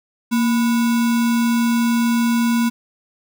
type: tone with sample-and-hold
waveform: sine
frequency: 233.2 Hz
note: A#3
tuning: 1 cent sharp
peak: -14 dBFS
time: 0.31-2.7 s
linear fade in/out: 20 ms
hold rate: 1225 Hz
effects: none